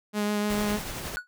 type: tone with vibrato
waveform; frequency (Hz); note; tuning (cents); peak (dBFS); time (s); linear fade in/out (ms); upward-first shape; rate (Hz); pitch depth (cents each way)
sawtooth; 208.2; G#3; +5; -21; 0.13-0.8; 50; triangle; 6.7; 15
type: noise with tremolo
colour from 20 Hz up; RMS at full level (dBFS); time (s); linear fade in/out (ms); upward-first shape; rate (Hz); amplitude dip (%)
pink; -34; 0.5-1.16; 0; sine; 11; 30
type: tone with exponential decay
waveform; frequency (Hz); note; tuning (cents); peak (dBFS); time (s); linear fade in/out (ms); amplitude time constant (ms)
triangle; 1468; F#6; -14; -23; 1.17-1.27; 0; 21
effects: none